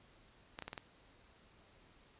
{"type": "clicks", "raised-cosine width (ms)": 0.3, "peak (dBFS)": -27, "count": 5, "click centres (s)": [0.589, 0.623, 0.68, 0.731, 0.778], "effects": ["pink hiss -65 dBFS RMS until 2.19 s", "resampled to 8000 Hz"]}